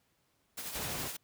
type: noise with tremolo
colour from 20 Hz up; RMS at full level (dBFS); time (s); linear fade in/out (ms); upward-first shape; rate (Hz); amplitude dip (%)
white; -39; 0.57-1.17; 10; triangle; 12; 50
type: noise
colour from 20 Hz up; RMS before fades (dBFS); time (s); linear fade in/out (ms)
pink; -39; 0.74-1.09; 20
effects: pink hiss -74 dBFS RMS until 1.23 s + high-pass 60 Hz 12 dB/octave